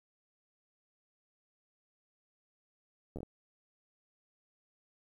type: slowing click train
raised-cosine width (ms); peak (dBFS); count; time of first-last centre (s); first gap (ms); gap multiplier
2; -29; 5; 3.16-3.231; 11; 1.33
effects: 11-bit